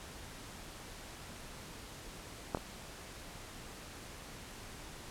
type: clicks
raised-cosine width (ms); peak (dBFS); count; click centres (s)
1; -17 / -26; 2; 2.548 / 2.572
effects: pink hiss -49 dBFS RMS until 5.1 s + low-pass 11000 Hz 12 dB/octave